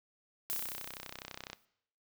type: noise with exponential decay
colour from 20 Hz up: violet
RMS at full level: -35 dBFS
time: 0.5-1.65 s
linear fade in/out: 0 ms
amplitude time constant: 250 ms
type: click train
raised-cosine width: 0.2 ms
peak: -24 dBFS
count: 34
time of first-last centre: 0.5-1.531 s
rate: 32 Hz
effects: noise-tail reverb RT60 0.7 s tail -19 dB re dry